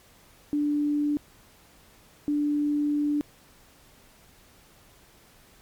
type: tone bursts at uneven times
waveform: sine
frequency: 293.7 Hz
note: D4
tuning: in tune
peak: -22 dBFS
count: 2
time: 0.53-1.17 / 2.28-3.21 s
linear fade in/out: 0 ms
effects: pink hiss -56 dBFS RMS until 5.61 s + MP3 96 kbps